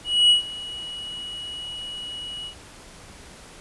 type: tone with ADSR envelope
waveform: triangle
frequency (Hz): 2920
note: F#7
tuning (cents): -24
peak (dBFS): -10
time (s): 0.04-2.55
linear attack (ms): 260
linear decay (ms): 120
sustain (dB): -20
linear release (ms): 90
effects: pink hiss -45 dBFS RMS until 3.6 s + resampled to 24000 Hz